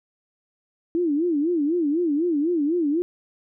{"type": "tone with vibrato", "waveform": "sine", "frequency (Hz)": 318.1, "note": "D#4", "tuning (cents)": 38, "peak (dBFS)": -19, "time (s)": [0.95, 3.02], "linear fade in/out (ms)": 0, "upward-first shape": "sine", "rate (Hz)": 4, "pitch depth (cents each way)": 200, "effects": []}